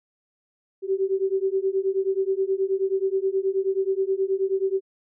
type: beating tone pair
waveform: sine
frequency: 380.7 / 390.1 Hz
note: F#4 / G4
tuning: +49 / -8 cents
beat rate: 9.4 Hz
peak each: -24 dBFS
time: 0.82-4.81 s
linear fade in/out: 50 ms
effects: none